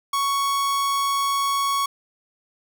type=tone; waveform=45% pulse; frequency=1112 Hz; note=C#6; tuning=5 cents sharp; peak=-20 dBFS; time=0.13-1.86 s; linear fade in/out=5 ms; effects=none